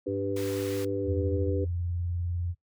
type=chord; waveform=sine; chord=G major; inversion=second; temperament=equal; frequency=293.7 / 392 / 493.9 Hz; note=D4 / G4 / B4; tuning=0 / 0 / 0 cents; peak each=-32 dBFS; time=0.06-1.65 s; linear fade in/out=10 ms
type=tone; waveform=triangle; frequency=100.1 Hz; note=G2; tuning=37 cents sharp; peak=-34 dBFS; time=0.08-1.5 s; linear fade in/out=5 ms
type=high-pass noise; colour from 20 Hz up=pink; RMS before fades=-43 dBFS; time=0.36-0.85 s; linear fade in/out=5 ms; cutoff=1100 Hz; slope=12 dB/octave
type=tone with vibrato; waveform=sine; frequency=87 Hz; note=F2; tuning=6 cents flat; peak=-28 dBFS; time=1.04-2.55 s; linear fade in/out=50 ms; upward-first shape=triangle; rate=20 Hz; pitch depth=100 cents each way
effects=noise-tail reverb RT60 0.1 s tail -18 dB re dry